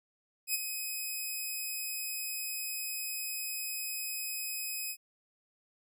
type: tone with ADSR envelope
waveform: 5% pulse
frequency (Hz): 2530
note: D#7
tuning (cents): +28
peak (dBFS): -18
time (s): 0.47-4.97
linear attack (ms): 73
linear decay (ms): 24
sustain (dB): -8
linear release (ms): 65
effects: none